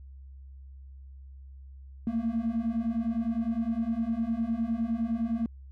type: beating tone pair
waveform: triangle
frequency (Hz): 223.3 / 233.1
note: A3 / A#3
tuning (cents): +26 / 0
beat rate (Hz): 9.8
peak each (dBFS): -28 / -26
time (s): 2.07-5.46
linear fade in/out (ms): 2
effects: tanh soft clip ceiling -20 dBFS + added 67 Hz sine -44 dBFS peak until 5.71 s